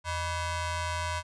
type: ring-modulated tone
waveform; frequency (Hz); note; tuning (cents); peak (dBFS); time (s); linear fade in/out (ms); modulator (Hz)
sawtooth; 532; C5; +29; -23; 0.04-1.23; 50; 448
effects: resampled to 22050 Hz